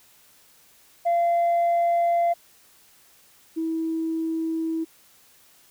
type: tone pair in turn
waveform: sine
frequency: 687 / 324.2 Hz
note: F5 / E4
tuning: -29 / -29 cents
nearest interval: octave + minor second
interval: 1300 cents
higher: first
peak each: -16 / -23 dBFS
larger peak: first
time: 1.05-2.34 / 3.56-4.85 s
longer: neither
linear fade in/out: 20 ms
effects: tanh soft clip ceiling -17 dBFS + white hiss -56 dBFS RMS until 5.7 s